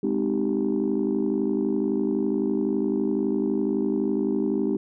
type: chord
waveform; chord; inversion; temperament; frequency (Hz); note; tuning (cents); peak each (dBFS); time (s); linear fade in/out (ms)
sine; Ab major seventh; none; just; 207.7 / 259.6 / 311.5 / 389.3; Ab3 / C4 / Eb4 / G4; 0 / -13 / +2 / -12; -26; 0.03-4.77; 5
effects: tanh soft clip ceiling -15 dBFS